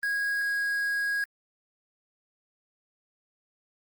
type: tone with quantisation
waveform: triangle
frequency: 1646 Hz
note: G#6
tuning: 16 cents flat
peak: -24 dBFS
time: 0.03-1.24 s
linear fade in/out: 2 ms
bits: 7
effects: Opus 24 kbps